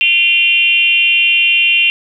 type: tone with frequency modulation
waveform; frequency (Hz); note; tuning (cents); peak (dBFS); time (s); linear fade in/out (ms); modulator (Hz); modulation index
sine; 2762; F7; -20; -8; 0.01-1.9; 0; 348; 0.84
effects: none